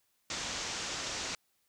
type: low-pass noise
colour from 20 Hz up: white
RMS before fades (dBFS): -38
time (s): 0.3-1.35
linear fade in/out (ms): 2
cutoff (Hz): 7200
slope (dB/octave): 48
effects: white hiss -75 dBFS RMS until 1.68 s